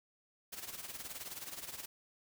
white noise with tremolo, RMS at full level -43 dBFS, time 0.52-1.86 s, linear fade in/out 10 ms, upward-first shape sine, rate 19 Hz, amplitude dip 70%, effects none

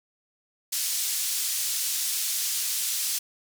pink band-pass noise, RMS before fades -28 dBFS, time 0.72-3.19 s, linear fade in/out 10 ms, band 5200 to 16000 Hz, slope 12 dB/octave, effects none

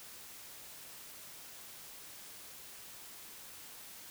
silence, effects white hiss -51 dBFS RMS until 4.1 s

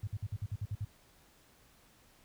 sine tone bursts, 102.9 Hz, G#2, 16 cents flat, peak -33 dBFS, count 9, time 0.03-0.849 s, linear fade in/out 5 ms, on 43 ms, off 54 ms, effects pink hiss -64 dBFS RMS until 2.24 s

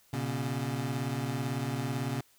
25% pulse beating tone pair, 120 / 138 Hz, B2 / C#3, -49 / -7 cents, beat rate 18 Hz, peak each -30 dBFS, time 0.13-2.21 s, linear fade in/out 5 ms, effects white hiss -64 dBFS RMS until 2.38 s

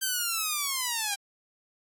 5% pulse linear sweep, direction down, 1568 to 784 Hz, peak -16 dBFS, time 0.01-1.16 s, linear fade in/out 20 ms, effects AAC 64 kbps

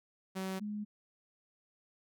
sawtooth / sine tone pair in turn, 189.6 / 209 Hz, F#3 / G#3, +43 / +11 cents, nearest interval major second, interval 168 cents, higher second, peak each -32 / -36 dBFS, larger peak first, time 0.35-0.6 / 0.6-0.85 s, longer neither, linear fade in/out 20 ms, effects none

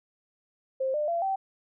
sine tone with pitch steps, 528 / 599.5 / 680.8 / 773 Hz, C5 / D5 / F5 / G5, +16 / +36 / -44 / -24 cents, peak -25 dBFS, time 0.8-1.36 s, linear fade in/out 10 ms, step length 140 ms, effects none

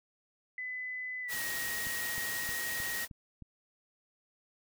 sine tone with pitch glide, 2008 to 1884.4 Hz, B6 to A#6, +28 to +18 cents, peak -36 dBFS, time 0.58-3.05 s, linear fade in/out 2 ms, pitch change -110 cents, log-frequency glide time 1.22-1.39 s
white noise, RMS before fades -38 dBFS, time 1.28-3.08 s, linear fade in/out 50 ms
click train, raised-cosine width 5 ms, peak -35 dBFS, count 6, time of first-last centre 1.87-3.423 s, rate 3.22 Hz
effects none

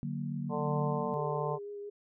sine chord, D augmented, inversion none, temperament equal, 146.83 / 185 / 233.1 Hz, D3 / F#3 / A#3, 0 / 0 / 0 cents, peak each -36 / -39 / -38 dBFS, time 0.03-1.14 s, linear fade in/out 0 ms
harmonic tone, 148.6 Hz, D3, 21 cents sharp, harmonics 1 / 3 / 4 / 5 / 6 / 7, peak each -36 / -36 / -38 / -41 / -39 / -39 dBFS, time 0.49-1.59 s, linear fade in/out 50 ms
sine tone with vibrato, 408.6 Hz, G#4, 28 cents flat, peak -39 dBFS, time 1.16-1.9 s, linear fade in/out 10 ms, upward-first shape sine, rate 5.9 Hz, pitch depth 13 cents each way
effects none

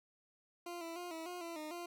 20% pulse tone with pitch steps, 347.7 / 331.8 / 353.4 / 324.4 / 356.4 / 336.6 / 306.8 / 347.2 Hz, F4 / E4 / F4 / E4 / F4 / E4 / D#4 / F4, -8 / +11 / +21 / -28 / +35 / +36 / -24 / -10 cents, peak -38 dBFS, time 0.66-1.86 s, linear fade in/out 5 ms, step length 150 ms, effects none

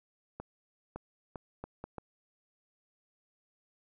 accelerating click train, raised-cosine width 1 ms, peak -26 dBFS, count 6, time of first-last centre 0.4-1.983 s, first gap 560 ms, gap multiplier 0.71, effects none

